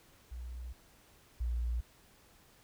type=tone pair in turn; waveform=sine; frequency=60.9 / 59.23 Hz; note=B1 / A#1; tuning=-24 / +28 cents; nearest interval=unison; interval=48 cents; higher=first; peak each=-40 / -31 dBFS; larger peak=second; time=0.31-0.73 / 1.4-1.81 s; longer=first; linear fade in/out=10 ms; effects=pink hiss -63 dBFS RMS until 2.63 s